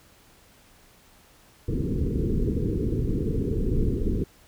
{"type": "low-pass noise", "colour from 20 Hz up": "pink", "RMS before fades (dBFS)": -25, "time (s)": [1.68, 4.24], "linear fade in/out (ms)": 5, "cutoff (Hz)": 470, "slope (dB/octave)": 96, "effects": ["pink hiss -56 dBFS RMS until 4.47 s"]}